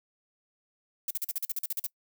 violet noise bursts, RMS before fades -31 dBFS, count 12, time 1.08-1.865 s, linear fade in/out 2 ms, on 26 ms, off 43 ms, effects noise-tail reverb RT60 0.1 s tail -24 dB re dry

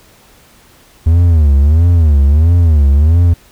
triangle tone with vibrato, 77.78 Hz, D#2, in tune, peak -3 dBFS, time 1.06-3.34 s, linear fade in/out 10 ms, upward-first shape sine, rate 1.5 Hz, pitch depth 200 cents each way, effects pink hiss -45 dBFS RMS until 3.51 s

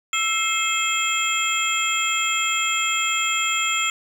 sine tone cluster, 1327 / 2127 / 2608 / 3248 / 7230 Hz, E6 / C7 / E7 / G#7 / A8, +11 / +28 / -19 / -39 / +46 cents, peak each -26 dBFS, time 0.13-3.9 s, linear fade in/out 2 ms, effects 7-bit

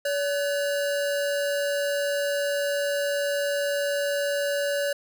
square tone pair together, 570 / 1510.3 Hz, C#5 / F#6, +48 / +35 cents, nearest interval octave + perfect fourth, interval 1687 cents, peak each -25 / -34 dBFS, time 0.05-4.93 s, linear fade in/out 5 ms, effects none

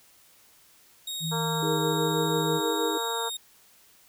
sawtooth tone with pitch glide, 3754 to 3715 Hz, A#7 to A#7, +11 to -7 cents, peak -29 dBFS, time 1.07-3.37 s, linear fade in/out 5 ms, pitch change -18 cents, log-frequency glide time 3.12-3.19 s
sine tone with vibrato, 160 Hz, D#3, 49 cents sharp, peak -29 dBFS, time 1.2-2.61 s, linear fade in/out 50 ms, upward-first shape sine, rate 1.2 Hz, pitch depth 16 cents each way
harmonic tone, 230 Hz, A#3, 23 cents flat, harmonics 2 / 3 / 4 / 5 / 6 / 7, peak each -33 / -41 / -32 / -38 / -38 / -43 dBFS, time 1.31-3.3 s, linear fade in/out 20 ms
sine chord, D# suspended fourth, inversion none, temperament equal with one note detuned, 319.1 / 415.3 / 466.2 Hz, D#4 / G#4 / A#4, +44 / 0 / 0 cents, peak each -31 dBFS, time 1.62-2.98 s, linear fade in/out 10 ms
effects white hiss -58 dBFS RMS until 4.08 s

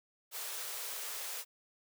white high-pass noise, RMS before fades -41 dBFS, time 0.31-1.45 s, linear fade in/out 50 ms, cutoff 390 Hz, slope 96 dB/octave, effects none

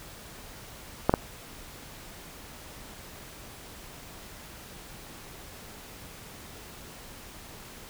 clicks, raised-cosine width 1 ms, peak -5 dBFS, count 2, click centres 1.095 / 1.139 s, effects pink hiss -46 dBFS RMS until 7.89 s

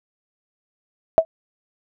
sine tone with exponential decay, 650 Hz, E5, 24 cents flat, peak -4 dBFS, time 1.18-1.25 s, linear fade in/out 0 ms, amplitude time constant 15 ms, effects none

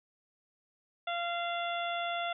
harmonic tone, 690 Hz, F5, 21 cents flat, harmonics 1 / 2 / 3 / 4 / 5, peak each -34 / -38 / -42 / -43 / -41 dBFS, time 1.07-2.33 s, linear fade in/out 5 ms, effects none

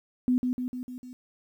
sine tone with echo, 250.6 Hz, B3, 25 cents sharp, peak -20 dBFS, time 0.28-0.38 s, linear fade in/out 0 ms, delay 150 ms, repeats 5, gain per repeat -4 dB, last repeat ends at 1.13 s, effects 10-bit

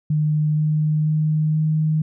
sine tone with pitch steps, 152.2 / 153.35 / 154.5 / 155.67 Hz, D#3 / D#3 / D#3 / D#3, -38 / -25 / -12 / +1 cents, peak -16 dBFS, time 0.1-2.02 s, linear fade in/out 5 ms, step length 480 ms, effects none

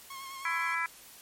sawtooth tone with vibrato, 1080 Hz, C#6, 45 cents flat, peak -37 dBFS, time 0.1-0.75 s, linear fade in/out 5 ms, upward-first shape sine, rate 9.7 Hz, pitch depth 31 cents each way
harmonic tone, 333.1 Hz, E4, 18 cents sharp, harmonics 3 / 4 / 5 / 6 / 7, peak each -35 / -35 / -35 / -35 / -35 dBFS, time 0.45-0.86 s, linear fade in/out 2 ms
effects white hiss -52 dBFS RMS until 1.21 s + MP3 64 kbps

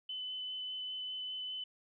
sine tone with vibrato, 3020 Hz, F#7, 35 cents sharp, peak -38 dBFS, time 0.09-1.64 s, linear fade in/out 5 ms, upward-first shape sine, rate 5 Hz, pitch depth 8 cents each way, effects none

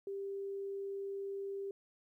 sine tone, 394.8 Hz, G4, 12 cents sharp, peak -38 dBFS, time 0.07-1.71 s, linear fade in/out 2 ms, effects 13-bit

